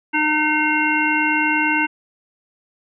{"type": "harmonic tone", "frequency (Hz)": 304.8, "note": "D#4", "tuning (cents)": -36, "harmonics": [1, 3, 5, 7, 9], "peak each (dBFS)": [-22, -22, -22, -22, -22], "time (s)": [0.13, 1.87], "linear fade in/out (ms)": 20, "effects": []}